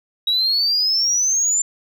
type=exponential sweep; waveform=sine; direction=up; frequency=3826 to 7270 Hz; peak=-14 dBFS; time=0.27-1.62 s; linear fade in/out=5 ms; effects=tanh soft clip ceiling -12 dBFS